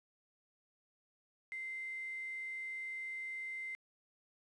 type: tone with quantisation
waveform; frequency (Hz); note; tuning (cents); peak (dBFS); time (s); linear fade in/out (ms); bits
sine; 2081; C7; -10; -40; 1.52-3.75; 0; 10
effects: resampled to 22050 Hz